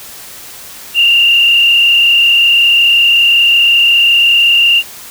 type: tone with frequency modulation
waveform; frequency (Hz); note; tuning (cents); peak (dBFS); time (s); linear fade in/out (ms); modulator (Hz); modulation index
sine; 2796; F7; +1; -5; 0.94-4.83; 50; 34.6; 1.7
effects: white hiss -31 dBFS RMS until 5.1 s